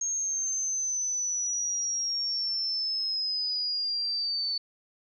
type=linear sweep; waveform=sine; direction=down; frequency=6510 to 4483 Hz; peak=-27 dBFS; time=0.01-4.58 s; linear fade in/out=5 ms; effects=none